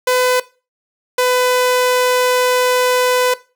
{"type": "tone pair in turn", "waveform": "sawtooth", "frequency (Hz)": [503, 500.8], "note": ["B4", "B4"], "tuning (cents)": [32, 24], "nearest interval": "unison", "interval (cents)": 8, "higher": "first", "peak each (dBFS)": -8, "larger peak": "neither", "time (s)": [[0.07, 0.4], [1.18, 3.34]], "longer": "second", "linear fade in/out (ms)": 5, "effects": ["noise-tail reverb RT60 0.3 s tail -18 dB re dry"]}